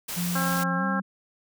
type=noise; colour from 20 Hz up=white; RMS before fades=-33 dBFS; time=0.08-0.64 s; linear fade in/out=10 ms
type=tone with pitch glide; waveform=sine; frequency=175.4 to 192.38 Hz; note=F3 to G3; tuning=+8 to -32 cents; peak=-26 dBFS; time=0.16-1.02 s; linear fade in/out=20 ms; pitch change=+160 cents; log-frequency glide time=0.77-0.84 s
type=harmonic tone; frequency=268.2 Hz; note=C4; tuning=43 cents sharp; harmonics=1 / 2 / 3 / 4 / 5 / 6; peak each=-36 / -35 / -34 / -33 / -31 / -31 dBFS; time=0.35-1 s; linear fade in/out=5 ms
effects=none